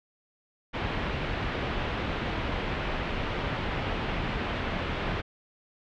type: low-pass noise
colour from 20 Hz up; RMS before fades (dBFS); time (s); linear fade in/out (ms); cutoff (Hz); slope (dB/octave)
pink; -31; 0.73-5.22; 20; 3200; 24
effects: none